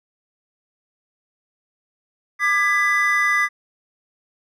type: chord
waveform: triangle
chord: G# diminished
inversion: second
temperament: just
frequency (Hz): 1196.1 / 1661.2 / 1993.5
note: D6 / G#6 / B6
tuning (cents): +31 / 0 / +16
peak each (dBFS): -20 / -22 / -16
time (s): 2.39-3.49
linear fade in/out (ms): 50
effects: none